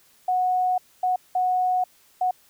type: tone bursts at uneven times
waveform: sine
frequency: 734 Hz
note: F#5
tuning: 14 cents flat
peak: -19 dBFS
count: 4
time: 0.28-0.78 / 1.03-1.16 / 1.35-1.84 / 2.21-2.31 s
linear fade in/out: 5 ms
effects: white hiss -58 dBFS RMS until 2.49 s